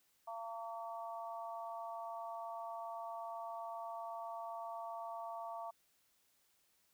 harmonic tone, 227.8 Hz, A#3, 40 cents flat, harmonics 3 / 4 / 5, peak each -45 / -47 / -49 dBFS, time 0.27-5.71 s, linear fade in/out 10 ms, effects white hiss -75 dBFS RMS until 6.93 s

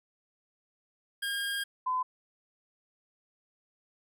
25% pulse / sine tone pair in turn, 1617 / 1016.4 Hz, G#6 / B5, -47 / +49 cents, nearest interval minor sixth, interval 804 cents, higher first, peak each -27 dBFS, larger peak neither, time 1.22-1.64 / 1.86-2.03 s, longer first, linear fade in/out 10 ms, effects none

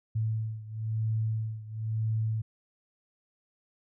sine beating tone pair, 110 / 111 Hz, A2 / A2, 0 / +16 cents, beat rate 1 Hz, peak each -30 / -33 dBFS, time 0.15-2.42 s, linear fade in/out 10 ms, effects none

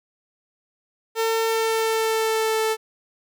sawtooth tone with pitch glide, 450 to 440.2 Hz, A4 to A4, +39 to +1 cents, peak -16 dBFS, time 1.15-2.77 s, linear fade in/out 50 ms, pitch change -38 cents, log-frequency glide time 1.45-2.61 s, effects none

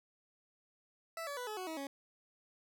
20% pulse tone with pitch steps, 659.3 / 570.6 / 493.9 / 427.5 / 370 / 320.3 / 277.2 Hz, E5 / C#5 / B4 / A4 / F#4 / E4 / C#4, 0 / +50 / 0 / -50 / 0 / -50 / 0 cents, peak -35 dBFS, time 1.17-1.87 s, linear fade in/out 2 ms, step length 100 ms, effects none

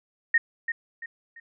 sine tone with echo, 1854 Hz, A#6, 10 cents flat, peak -16 dBFS, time 0.34-0.38 s, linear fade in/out 5 ms, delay 340 ms, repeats 3, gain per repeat -9 dB, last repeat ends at 1.4 s, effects none

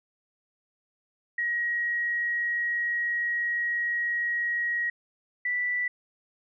sine tone pair in turn, 1897 / 1969.5 Hz, A#6 / B6, +30 / -5 cents, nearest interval minor second, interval 65 cents, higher second, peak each -25 dBFS, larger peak neither, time 1.38-4.9 / 5.45-5.88 s, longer first, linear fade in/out 5 ms, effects none

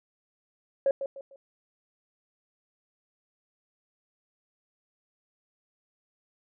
sine tone with echo, 548 Hz, C#5, 20 cents flat, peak -19 dBFS, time 0.86-0.91 s, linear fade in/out 2 ms, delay 150 ms, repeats 3, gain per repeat -10 dB, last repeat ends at 1.36 s, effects tanh soft clip ceiling -16 dBFS

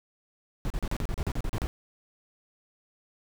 brown noise bursts, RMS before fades -29 dBFS, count 12, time 0.65-1.67 s, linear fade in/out 0 ms, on 52 ms, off 36 ms, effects none

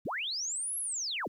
sine linear two-way sweep, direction up then down, 51.91 to 11350 to 51.91 Hz, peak -32 dBFS, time 0.05-1.28 s, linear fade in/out 10 ms, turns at 0.78 s, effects 11-bit

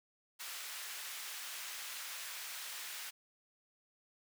pink high-pass noise, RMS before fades -45 dBFS, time 0.39-3.11 s, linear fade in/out 20 ms, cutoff 1600 Hz, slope 12 dB/octave, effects none

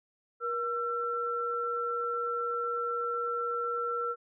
sine tone pair together, 475.9 / 1346 Hz, A#4 / E6, +36 / +36 cents, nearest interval octave + tritone, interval 1800 cents, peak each -34 / -31 dBFS, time 0.4-4.16 s, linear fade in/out 50 ms, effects none

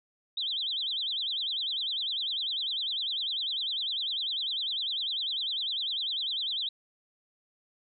sine tone with vibrato, 3520 Hz, A7, in tune, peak -29 dBFS, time 0.37-6.69 s, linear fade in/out 5 ms, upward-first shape sine, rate 10 Hz, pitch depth 230 cents each way, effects none

